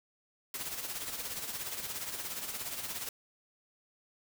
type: noise with tremolo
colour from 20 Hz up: white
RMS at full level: -37 dBFS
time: 0.54-3.09 s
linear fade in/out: 2 ms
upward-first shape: sine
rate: 17 Hz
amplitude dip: 55%
effects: none